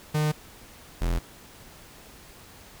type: tone pair in turn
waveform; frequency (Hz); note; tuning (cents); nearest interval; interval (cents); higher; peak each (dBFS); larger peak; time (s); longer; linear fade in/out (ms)
45% pulse; 152 / 42.65; D#3 / F1; -40 / -40; octave + minor seventh; 2200; first; -22 / -23; first; 0.14-0.32 / 1.01-1.19; neither; 10
effects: pink hiss -49 dBFS RMS until 2.8 s